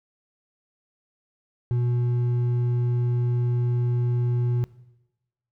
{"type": "tone with hard clipping", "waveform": "triangle", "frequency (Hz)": 121.3, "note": "B2", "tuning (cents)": -31, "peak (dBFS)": -22, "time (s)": [1.71, 4.64], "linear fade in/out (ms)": 0, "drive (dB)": 8, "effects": ["noise-tail reverb RT60 1.0 s tail -19 dB re dry"]}